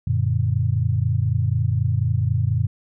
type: chord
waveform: sine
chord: Gb augmented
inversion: none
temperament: equal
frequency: 92.5 / 116.54 / 146.83 Hz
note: Gb2 / Bb2 / D3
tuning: 0 / 0 / 0 cents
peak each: -22 / -20 / -25 dBFS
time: 0.07-2.67 s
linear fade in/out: 5 ms
effects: none